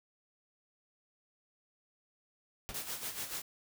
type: noise with exponential decay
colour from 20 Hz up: pink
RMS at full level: -39 dBFS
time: 2.69-2.84 s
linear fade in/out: 0 ms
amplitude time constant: 31 ms
type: noise with tremolo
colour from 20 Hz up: white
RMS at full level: -38 dBFS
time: 2.74-3.42 s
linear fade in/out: 5 ms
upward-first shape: sine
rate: 6.9 Hz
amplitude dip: 65%
effects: none